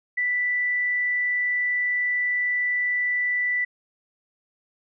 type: tone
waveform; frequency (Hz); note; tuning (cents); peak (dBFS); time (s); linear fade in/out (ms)
sine; 1975.5; B6; 0; -21; 0.17-3.65; 10
effects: none